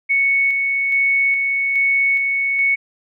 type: tone with tremolo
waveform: sine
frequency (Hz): 2216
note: C#7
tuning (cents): -1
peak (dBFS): -13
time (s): 0.09-2.76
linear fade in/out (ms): 20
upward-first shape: square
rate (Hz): 1.2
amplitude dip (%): 30
effects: none